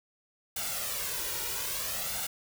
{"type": "noise with flanger", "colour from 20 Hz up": "white", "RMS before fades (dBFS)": -34, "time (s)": [0.56, 2.27], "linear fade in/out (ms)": 5, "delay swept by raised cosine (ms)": [1.4, 2.11], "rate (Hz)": 0.6, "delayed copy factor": 0.65, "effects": []}